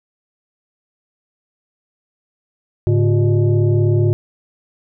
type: tone with frequency modulation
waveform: sine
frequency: 107 Hz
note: A2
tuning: 48 cents flat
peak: -11 dBFS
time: 2.87-4.13 s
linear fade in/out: 0 ms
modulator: 250 Hz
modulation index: 0.96
effects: none